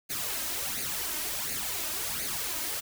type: noise with flanger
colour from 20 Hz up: white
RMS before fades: -33 dBFS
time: 0.09-2.81 s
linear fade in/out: 20 ms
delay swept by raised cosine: 0.45 to 3.25 ms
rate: 1.4 Hz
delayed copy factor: +0.65
effects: none

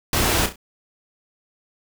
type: noise with echo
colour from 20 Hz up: pink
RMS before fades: -20 dBFS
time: 0.13-0.46 s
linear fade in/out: 2 ms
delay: 33 ms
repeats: 3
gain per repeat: -9 dB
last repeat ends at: 0.559 s
effects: none

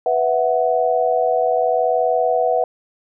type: chord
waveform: sine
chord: B suspended fourth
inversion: none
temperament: equal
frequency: 493.9 / 659.3 / 740 Hz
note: B4 / E5 / F#5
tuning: 0 / 0 / 0 cents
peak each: -19 dBFS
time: 0.06-2.64 s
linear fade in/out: 2 ms
effects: none

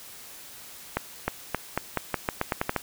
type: accelerating click train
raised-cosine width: 0.5 ms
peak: -9 dBFS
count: 12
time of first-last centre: 0.97-2.763 s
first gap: 310 ms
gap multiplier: 0.86
effects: white hiss -45 dBFS RMS until 2.82 s

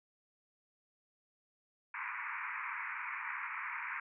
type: band-pass noise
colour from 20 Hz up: white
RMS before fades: -41 dBFS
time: 1.94-4 s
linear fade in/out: 5 ms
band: 910 to 2400 Hz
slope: 96 dB/octave
effects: none

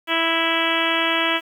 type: harmonic tone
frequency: 329.6 Hz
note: E4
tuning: in tune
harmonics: 1 / 2 / 3 / 4 / 5 / 6 / 7 / 8 / 9 / 10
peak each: -27 / -27 / -27 / -27 / -27 / -27 / -27 / -27 / -27 / -27 dBFS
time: 0.07-1.41 s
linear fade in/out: 50 ms
effects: 8-bit

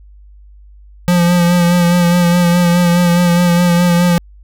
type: tone with vibrato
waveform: square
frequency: 174.61 Hz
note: F3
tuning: in tune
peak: -9 dBFS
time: 1.08-4.18 s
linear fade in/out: 0 ms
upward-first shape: sine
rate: 4.8 Hz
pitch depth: 30 cents each way
effects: added 50 Hz sine -37 dBFS peak until 4.43 s

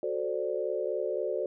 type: chord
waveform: sine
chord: D dominant seventh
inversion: first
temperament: equal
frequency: 370 / 440 / 523.3 / 587.3 Hz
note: F#4 / A4 / C5 / D5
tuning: 0 / 0 / 0 / 0 cents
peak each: -34 dBFS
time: 0.03-1.46 s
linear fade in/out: 2 ms
effects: none

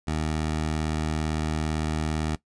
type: tone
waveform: 15% pulse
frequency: 77.78 Hz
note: D#2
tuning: in tune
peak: -19 dBFS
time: 0.07-2.36 s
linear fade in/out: 10 ms
effects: noise-tail reverb RT60 0.1 s tail -18 dB re dry + resampled to 22050 Hz

